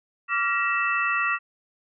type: tone cluster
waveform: sine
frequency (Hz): 1157 / 1385 / 1904 / 2648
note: D6 / F6 / A#6 / E7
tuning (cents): -26 / -15 / +36 / +7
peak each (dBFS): -27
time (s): 0.28-1.39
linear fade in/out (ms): 50
effects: none